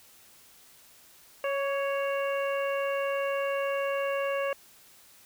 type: harmonic tone with a mistuned harmonic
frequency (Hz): 554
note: C#5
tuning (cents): -1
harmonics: 1 / 2 / 3 / 4 / 5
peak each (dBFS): -28 / -35 / -38 / -41 / -39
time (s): 1.44-4.53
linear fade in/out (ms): 2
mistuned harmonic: 2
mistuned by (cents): +25
effects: white hiss -56 dBFS RMS until 5.25 s